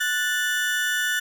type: tone pair together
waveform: 35% pulse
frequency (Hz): 1476.6 / 1760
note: F#6 / A6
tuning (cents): -4 / 0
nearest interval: minor third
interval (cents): 304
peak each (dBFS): -23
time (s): 0-1.2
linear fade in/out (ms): 10
effects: none